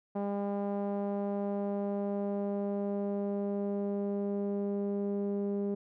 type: tone with low-pass filter sweep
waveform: sawtooth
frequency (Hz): 201.4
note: G3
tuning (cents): +47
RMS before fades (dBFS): -33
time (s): 0.15-5.75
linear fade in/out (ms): 10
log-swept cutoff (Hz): 760 to 430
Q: 2
effects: none